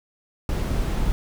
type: noise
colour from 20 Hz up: brown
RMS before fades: -23 dBFS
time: 0.49-1.12 s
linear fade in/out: 0 ms
effects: none